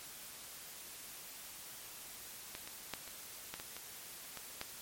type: clicks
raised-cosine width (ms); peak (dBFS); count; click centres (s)
0.2; -25 / -29 / -20 / -30 / -23 / -26 / -28 / -26 / -21; 9; 2.551 / 2.675 / 2.937 / 3.077 / 3.54 / 3.599 / 3.766 / 4.373 / 4.614
effects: white hiss -50 dBFS RMS until 4.81 s + MP3 64 kbps